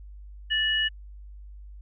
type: tone pair together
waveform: sine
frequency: 1760 / 2911 Hz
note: A6 / F#7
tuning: 0 / -29 cents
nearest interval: major sixth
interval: 871 cents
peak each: -26 / -24 dBFS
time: 0.5-0.89 s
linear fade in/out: 20 ms
effects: added 50 Hz sine -41 dBFS peak until 1.81 s